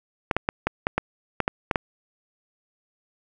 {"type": "clicks", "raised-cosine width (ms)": 0.5, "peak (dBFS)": -6, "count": 10, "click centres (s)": [0.312, 0.366, 0.489, 0.67, 0.869, 0.98, 1.403, 1.479, 1.712, 1.758], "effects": []}